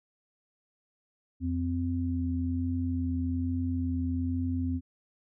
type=tone pair together; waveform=sine; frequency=86.46 / 258.2 Hz; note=F2 / C4; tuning=-17 / -23 cents; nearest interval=octave + perfect fifth; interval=1894 cents; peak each=-30 / -30 dBFS; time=1.4-4.81 s; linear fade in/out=50 ms; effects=none